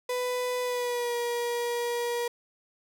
35% pulse tone with pitch glide, 497.5 to 477.2 Hz, B4 to A#4, +13 to +41 cents, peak -26 dBFS, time 0.09-2.28 s, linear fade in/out 5 ms, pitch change -72 cents, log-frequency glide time 0.62-1.15 s, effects none

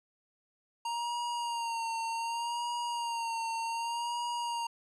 square tone with vibrato, 932.3 Hz, A#5, in tune, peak -33 dBFS, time 0.85-4.67 s, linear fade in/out 5 ms, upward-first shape sine, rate 0.66 Hz, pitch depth 41 cents each way, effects resampled to 22050 Hz

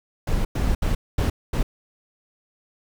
brown noise bursts at uneven times, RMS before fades -21 dBFS, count 5, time 0.27-0.45 / 0.55-0.75 / 0.82-0.95 / 1.18-1.3 / 1.53-1.63 s, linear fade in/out 5 ms, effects none

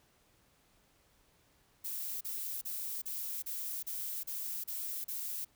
violet noise bursts, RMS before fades -39 dBFS, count 9, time 1.84-5.45 s, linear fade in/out 10 ms, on 370 ms, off 35 ms, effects pink hiss -69 dBFS RMS until 5.55 s

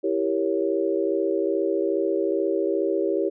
sine chord, E diminished seventh, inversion none, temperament equal, 329.6 / 392 / 466.2 / 554.4 Hz, E4 / G4 / Bb4 / Db5, 0 / 0 / 0 / 0 cents, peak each -26 / -24 / -29 / -28 dBFS, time 0.03-3.3 s, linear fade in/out 20 ms, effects none

